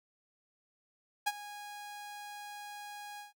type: tone with ADSR envelope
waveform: sawtooth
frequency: 825 Hz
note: G#5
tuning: 12 cents flat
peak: -23 dBFS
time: 1.26-3.33 s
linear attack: 14 ms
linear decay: 39 ms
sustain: -17 dB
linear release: 140 ms
effects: noise-tail reverb RT60 0.1 s tail -22 dB re dry